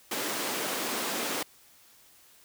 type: high-pass noise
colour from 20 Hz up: pink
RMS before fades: -32 dBFS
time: 0.11-1.43 s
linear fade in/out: 5 ms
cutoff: 230 Hz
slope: 24 dB/octave
effects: white hiss -58 dBFS RMS until 2.44 s